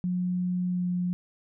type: tone with pitch glide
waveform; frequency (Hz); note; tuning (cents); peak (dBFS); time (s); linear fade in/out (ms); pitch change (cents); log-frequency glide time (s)
sine; 180.2 to 178.65; F#3 to F3; -45 to +40; -25; 0.04-1.13; 0; -15; 0.69-0.87
effects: none